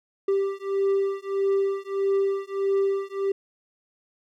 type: beating tone pair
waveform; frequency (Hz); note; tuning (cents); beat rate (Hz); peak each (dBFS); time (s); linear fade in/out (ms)
triangle; 392 / 393.6; G4 / G4; 0 / +7; 1.6; -23; 0.28-3.32; 5
effects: none